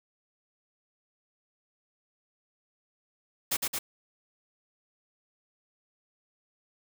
white noise with echo, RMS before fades -28 dBFS, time 3.51-3.57 s, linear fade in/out 10 ms, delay 110 ms, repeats 2, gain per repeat -2 dB, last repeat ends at 3.79 s, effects none

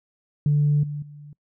sine tone with level steps, 146.83 Hz, D3, in tune, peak -15 / -27 / -39 dBFS, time 0.46-1.33 s, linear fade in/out 2 ms, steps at 0.83 / 1.02 s, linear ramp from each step 5 ms, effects noise-tail reverb RT60 0.1 s tail -24 dB re dry + tanh soft clip ceiling -12 dBFS

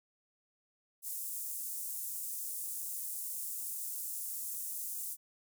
pink high-pass noise, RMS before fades -40 dBFS, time 1.02-5.17 s, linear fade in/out 50 ms, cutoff 8300 Hz, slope 24 dB/octave, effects none

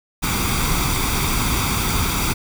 pink noise with comb filter, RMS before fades -20 dBFS, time 0.22-2.34 s, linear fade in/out 20 ms, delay 0.85 ms, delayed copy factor +0.65, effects none

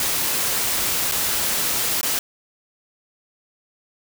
white noise with dropouts, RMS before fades -22 dBFS, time 0-2.19 s, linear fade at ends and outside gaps 2 ms, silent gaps 1.115-1.12 / 2.012-2.03 s, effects none

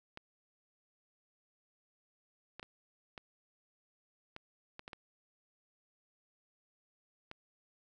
clicks, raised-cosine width 0.3 ms, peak -29 dBFS, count 9, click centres 0.174 / 2.596 / 2.629 / 3.178 / 4.364 / 4.794 / 4.879 / 4.932 / 7.314 s, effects none

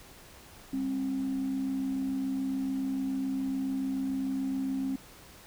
sine tone pair together, 200 / 267 Hz, G3 / C4, +35 / +35 cents, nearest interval perfect fourth, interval 500 cents, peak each -37 / -28 dBFS, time 0.73-4.96 s, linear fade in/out 5 ms, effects tanh soft clip ceiling -24 dBFS + pink hiss -52 dBFS RMS until 5.46 s

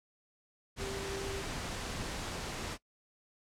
sine tone in noise, 392 Hz, G4, in tune, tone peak -40 dBFS, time 0.78-1.45 s, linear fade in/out 50 ms, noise pink, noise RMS -39 dBFS, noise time 0.76-2.78 s, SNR -4 dB, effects noise-tail reverb RT60 0.1 s tail -20 dB re dry + low-pass 8000 Hz 12 dB/octave

